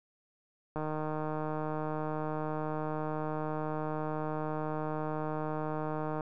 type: click train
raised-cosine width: 1 ms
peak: -22 dBFS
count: 840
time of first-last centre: 0.76-6.208 s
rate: 154 Hz
effects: none